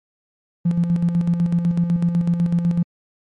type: tone with tremolo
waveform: triangle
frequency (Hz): 171.8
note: F3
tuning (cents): -28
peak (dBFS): -10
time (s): 0.65-2.83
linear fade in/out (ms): 10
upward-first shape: square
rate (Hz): 8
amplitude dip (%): 60
effects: tanh soft clip ceiling -11 dBFS + MP3 48 kbps